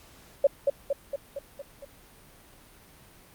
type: tone with echo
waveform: sine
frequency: 560 Hz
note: C#5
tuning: 18 cents sharp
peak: -15 dBFS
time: 0.44-0.47 s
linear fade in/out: 5 ms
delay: 230 ms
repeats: 6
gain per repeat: -4 dB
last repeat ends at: 1.85 s
effects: pink hiss -54 dBFS RMS until 3.34 s + Opus 48 kbps